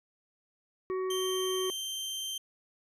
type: harmonic tone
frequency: 374.1 Hz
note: F#4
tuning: 19 cents sharp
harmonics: 1 / 3 / 5 / 6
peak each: -30 / -40 / -50 / -56 dBFS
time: 0.9-1.7 s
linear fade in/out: 0 ms
type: tone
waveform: sawtooth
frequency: 3136 Hz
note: G7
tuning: in tune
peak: -31 dBFS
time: 1.1-2.38 s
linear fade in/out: 5 ms
effects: resampled to 32000 Hz